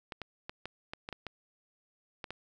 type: clicks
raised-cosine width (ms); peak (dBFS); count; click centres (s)
0.3; -23; 10; 0.122 / 0.217 / 0.495 / 0.656 / 0.935 / 1.089 / 1.127 / 1.267 / 2.242 / 2.306
effects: none